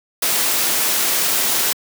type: noise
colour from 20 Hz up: white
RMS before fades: -18 dBFS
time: 0.22-1.73 s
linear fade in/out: 5 ms
effects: high-pass 200 Hz 12 dB/octave